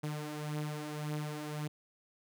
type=beating tone pair; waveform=sawtooth; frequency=150 / 151.8 Hz; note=D3 / D#3; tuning=+37 / -42 cents; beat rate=1.8 Hz; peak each=-34 / -38 dBFS; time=0.03-1.68 s; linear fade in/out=10 ms; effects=none